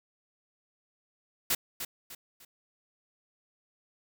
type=noise with echo; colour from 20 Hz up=white; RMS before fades=-27 dBFS; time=1.5-1.55 s; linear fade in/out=5 ms; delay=300 ms; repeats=3; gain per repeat=-9 dB; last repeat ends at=2.45 s; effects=none